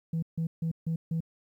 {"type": "tone bursts", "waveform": "sine", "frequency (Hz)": 163.6, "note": "E3", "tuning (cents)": -13, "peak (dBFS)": -25, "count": 5, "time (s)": [0.13, 1.205], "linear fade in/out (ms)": 5, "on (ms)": 95, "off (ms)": 150, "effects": ["tanh soft clip ceiling -25 dBFS", "11-bit"]}